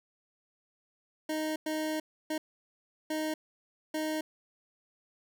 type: tone bursts at uneven times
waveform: 25% pulse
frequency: 311.1 Hz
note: D#4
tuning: in tune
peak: -27 dBFS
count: 5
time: 1.29-1.56 / 1.66-2 / 2.3-2.38 / 3.1-3.34 / 3.94-4.21 s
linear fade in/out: 5 ms
effects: none